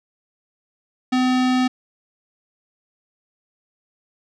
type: tone with low-pass filter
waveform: square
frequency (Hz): 254.4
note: C4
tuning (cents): -48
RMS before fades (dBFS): -18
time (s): 1.12-1.68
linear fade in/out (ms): 10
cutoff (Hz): 4600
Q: 1
effects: none